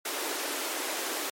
pink high-pass noise, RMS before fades -33 dBFS, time 0.05-1.3 s, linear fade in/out 5 ms, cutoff 290 Hz, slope 48 dB/octave, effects MP3 64 kbps

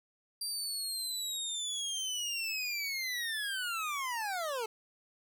25% pulse linear sweep, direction down, 4740 to 427.2 Hz, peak -30 dBFS, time 0.41-4.66 s, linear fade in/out 5 ms, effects none

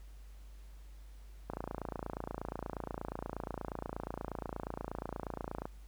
click train, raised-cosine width 1 ms, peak -24 dBFS, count 119, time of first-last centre 1.5-5.655 s, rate 28.4 Hz, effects added 50 Hz sine -49 dBFS peak until 5.87 s + pink hiss -66 dBFS RMS until 5.87 s

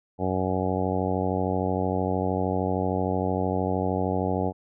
harmonic tone, 93.1 Hz, F#2, 11 cents sharp, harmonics 1 / 2 / 3 / 4 / 5 / 6 / 7 / 8 / 9, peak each -30 / -30 / -31 / -33 / -31 / -34 / -34 / -33 / -34 dBFS, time 0.18-4.53 s, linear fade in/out 50 ms, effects none

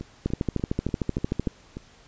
two click trains, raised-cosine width 3 ms, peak -21 / -11 dBFS, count 7 / 17, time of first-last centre 0.01-1.77 / 0.26-1.472 s, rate 3.41 / 13.2 Hz, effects pink hiss -54 dBFS RMS until 2.07 s + resampled to 16000 Hz

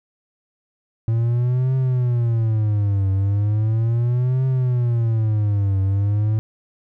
triangle tone with vibrato, 112.5 Hz, A2, 39 cents sharp, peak -14 dBFS, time 1.08-6.39 s, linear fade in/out 0 ms, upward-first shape triangle, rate 0.37 Hz, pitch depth 280 cents each way, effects none

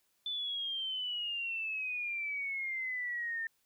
sine exponential sweep, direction down, 3520 to 1800 Hz, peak -34 dBFS, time 0.26-3.47 s, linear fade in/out 2 ms, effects white hiss -75 dBFS RMS until 3.65 s

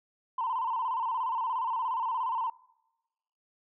sine tone with vibrato, 965 Hz, B5, 40 cents flat, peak -27 dBFS, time 0.38-2.5 s, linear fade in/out 5 ms, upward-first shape square, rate 17 Hz, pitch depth 93 cents each way, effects noise-tail reverb RT60 1.0 s tail -23 dB re dry + tanh soft clip ceiling -23 dBFS

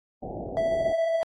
white low-pass noise, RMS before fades -35 dBFS, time 0.22-0.93 s, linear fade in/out 10 ms, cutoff 790 Hz, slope 96 dB/octave
triangle tone with tremolo, 659.3 Hz, E5, in tune, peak -20 dBFS, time 0.57-1.23 s, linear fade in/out 0 ms, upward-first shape triangle, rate 14 Hz, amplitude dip 25%
effects AAC 32 kbps

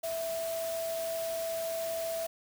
sine tone in noise, 659.3 Hz, E5, in tune, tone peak -32 dBFS, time 0.03-2.27 s, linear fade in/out 10 ms, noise white, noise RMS -42 dBFS, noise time 0.03-2.27 s, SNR +7 dB, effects none

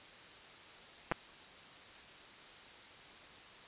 clicks, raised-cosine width 0.5 ms, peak -17 dBFS, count 2, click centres 1.115 / 1.121 s, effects white hiss -54 dBFS RMS until 3.67 s + resampled to 8000 Hz

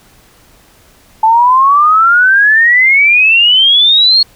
sine exponential sweep, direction up, 870 to 4348 Hz, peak -4 dBFS, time 1.23-4.23 s, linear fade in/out 5 ms, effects pink hiss -45 dBFS RMS until 4.35 s

